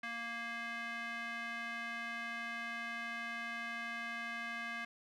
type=tone with band-pass filter; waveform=square; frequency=233.1 Hz; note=A#3; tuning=in tune; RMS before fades=-42 dBFS; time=0.03-4.85 s; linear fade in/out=5 ms; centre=1900 Hz; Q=2.6; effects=none